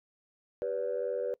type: chord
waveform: sine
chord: G major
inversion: none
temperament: equal with one note detuned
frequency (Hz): 392 / 493.9 / 576.6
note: G4 / B4 / D5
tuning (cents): 0 / 0 / -32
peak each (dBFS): -37 / -31 / -34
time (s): 0.62-1.34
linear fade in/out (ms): 0
effects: noise-tail reverb RT60 0.1 s tail -23 dB re dry + tanh soft clip ceiling -24 dBFS